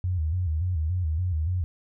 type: tone with vibrato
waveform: sine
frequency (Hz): 84.3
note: E2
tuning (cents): +39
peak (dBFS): -23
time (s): 0.04-1.64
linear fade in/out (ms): 0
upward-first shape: square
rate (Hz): 3.5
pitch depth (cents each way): 130
effects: none